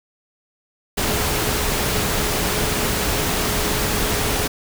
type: tone in noise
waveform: sine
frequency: 421 Hz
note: G#4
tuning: 24 cents sharp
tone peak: -30 dBFS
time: 0.97-4.48 s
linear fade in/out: 10 ms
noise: pink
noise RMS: -21 dBFS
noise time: 0.97-4.48 s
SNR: -12 dB
effects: none